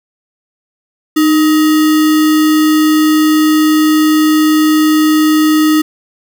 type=tone with sample-and-hold; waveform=sine; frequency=308.7 Hz; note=D#4; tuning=14 cents flat; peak=-6 dBFS; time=1.16-5.82 s; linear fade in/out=10 ms; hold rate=1575 Hz; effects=none